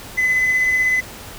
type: tone with tremolo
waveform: triangle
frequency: 2018 Hz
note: B6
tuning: 37 cents sharp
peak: -10 dBFS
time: 0.17-1.01 s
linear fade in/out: 20 ms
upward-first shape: sine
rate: 16 Hz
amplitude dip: 35%
effects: tanh soft clip ceiling -10 dBFS + pink hiss -36 dBFS RMS until 1.38 s